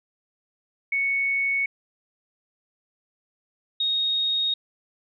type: tone pair in turn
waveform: sine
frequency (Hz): 2217 / 3735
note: C#7 / A#7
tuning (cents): 0 / +3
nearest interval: major sixth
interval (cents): 903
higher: second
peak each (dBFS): -21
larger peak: neither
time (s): 0.92-1.66 / 3.8-4.54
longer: neither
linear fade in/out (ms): 5
effects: none